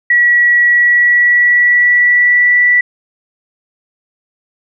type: tone with pitch glide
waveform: sine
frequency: 1930 to 1961.5 Hz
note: B6 to B6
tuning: -40 to -12 cents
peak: -6 dBFS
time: 0.1-2.81 s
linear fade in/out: 5 ms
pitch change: +28 cents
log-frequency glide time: 0.67-2.59 s
effects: none